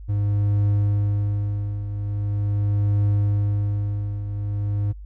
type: tone with tremolo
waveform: triangle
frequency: 102.2 Hz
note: G#2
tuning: 27 cents flat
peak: -14 dBFS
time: 0.08-4.93 s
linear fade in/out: 20 ms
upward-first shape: triangle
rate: 0.42 Hz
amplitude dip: 70%
effects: added 50 Hz sine -35 dBFS peak until 5.05 s